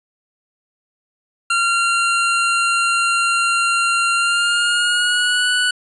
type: tone with pitch glide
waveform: 25% pulse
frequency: 1381 to 1480.1 Hz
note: F6 to F#6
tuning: -20 to 0 cents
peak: -11 dBFS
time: 1.5-5.71 s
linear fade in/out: 5 ms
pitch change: +120 cents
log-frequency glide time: 4.14-5.49 s
effects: resampled to 24000 Hz